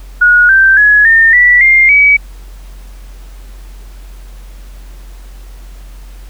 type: tone with pitch steps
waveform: sine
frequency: 1450 / 1563.1 / 1685 / 1816.4 / 1958 / 2111 / 2275 Hz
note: F#6 / G6 / G#6 / A#6 / B6 / C7 / C#7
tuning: -35 / -5 / +25 / -45 / -15 / +15 / +44 cents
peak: -3 dBFS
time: 0.21-2.17 s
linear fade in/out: 10 ms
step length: 280 ms
effects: added 45 Hz sine -28 dBFS peak until 6.29 s + pink hiss -43 dBFS RMS until 6.29 s